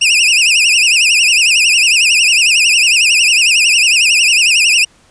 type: tone with vibrato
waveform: sawtooth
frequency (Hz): 2636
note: E7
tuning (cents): -1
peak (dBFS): -4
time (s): 0.01-4.85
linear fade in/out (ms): 10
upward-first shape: triangle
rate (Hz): 11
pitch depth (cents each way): 190
effects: pink hiss -49 dBFS RMS until 5.1 s + resampled to 22050 Hz